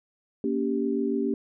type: chord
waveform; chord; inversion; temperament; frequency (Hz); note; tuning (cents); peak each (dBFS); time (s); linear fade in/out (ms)
sine; G diminished; first; just; 235.2 / 282.2 / 392; Bb3 / Db4 / G4; +16 / +31 / 0; -28; 0.44-1.34; 2
effects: none